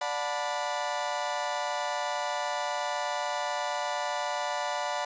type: chord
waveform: 35% pulse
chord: B minor seventh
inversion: first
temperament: equal with one note detuned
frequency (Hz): 587.3 / 726.9 / 880 / 987.8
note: D5 / F#5 / A5 / B5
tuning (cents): 0 / -31 / 0 / 0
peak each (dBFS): -33 / -33 / -34 / -33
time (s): 0.01-5.05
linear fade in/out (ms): 5
effects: resampled to 16000 Hz + 9-bit

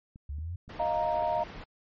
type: clicks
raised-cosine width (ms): 5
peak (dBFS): -36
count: 5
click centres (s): 0.159 / 0.386 / 0.68 / 0.825 / 1.048
type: exponential sweep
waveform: sine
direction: up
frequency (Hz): 69.1 to 91.2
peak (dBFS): -33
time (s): 0.29-0.56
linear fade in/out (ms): 5
type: noise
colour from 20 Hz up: pink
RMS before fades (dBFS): -43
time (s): 0.69-1.64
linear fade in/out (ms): 5
type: chord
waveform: sine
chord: Eb suspended second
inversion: none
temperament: equal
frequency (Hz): 622.3 / 698.5 / 932.3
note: Eb5 / F5 / Bb5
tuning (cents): 0 / 0 / 0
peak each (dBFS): -30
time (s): 0.79-1.44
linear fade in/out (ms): 10
effects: low-pass 3000 Hz 12 dB/octave + MP3 32 kbps

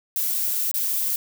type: noise with dropouts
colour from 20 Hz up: violet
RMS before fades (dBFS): -24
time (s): 0.16-1.16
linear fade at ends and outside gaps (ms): 1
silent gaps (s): 0.714-0.74
effects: none

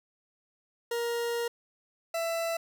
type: tone pair in turn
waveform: 40% pulse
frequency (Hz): 470.6 / 665.5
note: A#4 / E5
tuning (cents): +16 / +16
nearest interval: tritone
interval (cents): 600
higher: second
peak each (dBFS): -28 / -28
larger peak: neither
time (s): 0.91-1.48 / 2.14-2.57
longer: first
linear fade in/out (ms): 5
effects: none

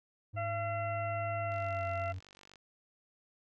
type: tone with pitch glide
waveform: triangle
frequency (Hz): 103.83 to 93.04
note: G#2 to F#2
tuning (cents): 0 to +10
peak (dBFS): -36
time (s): 0.33-2.2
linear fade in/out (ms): 20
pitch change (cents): -190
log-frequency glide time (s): 1.42-1.88
type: harmonic tone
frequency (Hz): 680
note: F5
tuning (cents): -46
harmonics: 1 / 2 / 3 / 4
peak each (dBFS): -35 / -41 / -45 / -47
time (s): 0.36-2.13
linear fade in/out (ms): 20
type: click train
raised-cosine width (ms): 0.2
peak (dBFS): -38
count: 51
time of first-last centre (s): 1.52-2.557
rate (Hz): 48.2
effects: none

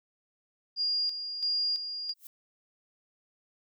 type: tone with tremolo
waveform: sine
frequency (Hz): 4827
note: D8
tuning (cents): +47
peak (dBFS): -26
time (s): 0.76-2.14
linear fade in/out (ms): 50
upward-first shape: square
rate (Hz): 1.5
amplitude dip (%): 60
type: noise with exponential growth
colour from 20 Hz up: violet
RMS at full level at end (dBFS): -42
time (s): 2.14-2.27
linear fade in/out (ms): 2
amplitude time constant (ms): 27
effects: none

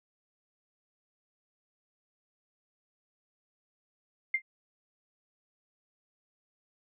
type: tone with exponential decay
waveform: sine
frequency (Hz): 2103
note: C7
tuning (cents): +8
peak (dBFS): -21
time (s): 4.34-4.42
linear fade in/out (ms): 5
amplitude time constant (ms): 17
effects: none

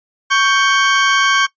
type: tone pair together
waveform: 30% pulse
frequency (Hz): 1114.1 / 1568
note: C#6 / G6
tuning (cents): +8 / 0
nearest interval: tritone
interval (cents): 592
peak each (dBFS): -11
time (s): 0.3-1.47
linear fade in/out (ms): 20
effects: noise-tail reverb RT60 0.1 s tail -19 dB re dry + resampled to 16000 Hz

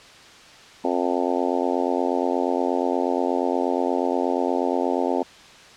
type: harmonic tone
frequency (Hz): 88.4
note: F2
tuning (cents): +22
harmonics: 3 / 4 / 5 / 6 / 7 / 8 / 9 / 10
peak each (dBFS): -26 / -27 / -28 / -29 / -29 / -30 / -31 / -31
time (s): 0.84-5.23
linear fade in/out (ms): 5
effects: white hiss -46 dBFS RMS until 5.76 s + low-pass 5000 Hz 12 dB/octave

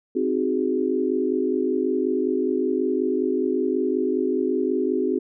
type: chord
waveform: sine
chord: Ab dominant seventh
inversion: first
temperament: equal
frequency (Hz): 261.6 / 311.1 / 370 / 415.3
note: C4 / Eb4 / Gb4 / Ab4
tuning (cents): 0 / 0 / 0 / 0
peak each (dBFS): -25 / -28 / -24 / -26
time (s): 0.15-5.19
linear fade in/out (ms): 10
effects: none

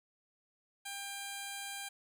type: tone with notch filter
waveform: 5% pulse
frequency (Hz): 797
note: G5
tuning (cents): +28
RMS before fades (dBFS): -43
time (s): 0.85-1.89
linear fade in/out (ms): 10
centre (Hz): 5500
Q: 2
effects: none

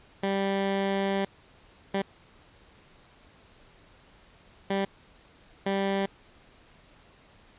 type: tone bursts at uneven times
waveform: 15% pulse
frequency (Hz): 196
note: G3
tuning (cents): 0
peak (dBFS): -19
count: 4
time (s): 0.23-1.25 / 1.94-2.02 / 4.7-4.85 / 5.66-6.06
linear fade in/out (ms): 5
effects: pink hiss -57 dBFS RMS until 7.58 s + resampled to 8000 Hz

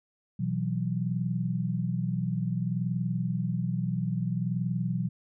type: chord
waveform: sine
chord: B suspended fourth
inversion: none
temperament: just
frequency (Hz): 123.47 / 164.63 / 185.21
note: B2 / E3 / F#3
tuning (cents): 0 / -2 / +2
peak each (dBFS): -31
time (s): 0.39-5.09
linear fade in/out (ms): 10
effects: none

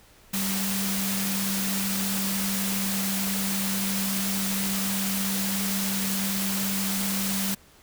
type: tone in noise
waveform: sine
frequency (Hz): 194.9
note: G3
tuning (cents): -10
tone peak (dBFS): -28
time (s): 0.33-7.55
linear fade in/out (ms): 10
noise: white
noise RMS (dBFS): -29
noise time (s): 0.33-7.55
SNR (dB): -2
effects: pink hiss -55 dBFS RMS until 7.82 s

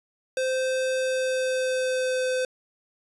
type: tone with pitch glide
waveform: square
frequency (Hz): 519 to 511.6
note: C5 to C5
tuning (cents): -14 to -39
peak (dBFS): -24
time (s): 0.37-2.45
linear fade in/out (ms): 2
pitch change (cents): -25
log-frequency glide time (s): 0.97-2.27
effects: resampled to 24000 Hz

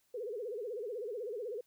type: tone with vibrato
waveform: sine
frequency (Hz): 451.9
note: A4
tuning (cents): +46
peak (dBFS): -37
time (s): 0.14-1.61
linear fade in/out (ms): 5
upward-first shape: sine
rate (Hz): 16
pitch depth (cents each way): 200
effects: white hiss -74 dBFS RMS until 1.66 s

